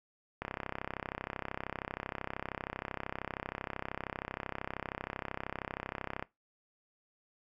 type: click train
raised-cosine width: 0.5 ms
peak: -21 dBFS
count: 192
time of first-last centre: 0.42-6.225 s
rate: 32.9 Hz
effects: noise-tail reverb RT60 0.2 s tail -20 dB re dry